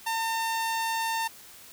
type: tone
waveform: sawtooth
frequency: 905 Hz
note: A5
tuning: 48 cents sharp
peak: -23 dBFS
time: 0.06-1.28 s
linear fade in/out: 10 ms
effects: white hiss -49 dBFS RMS until 1.72 s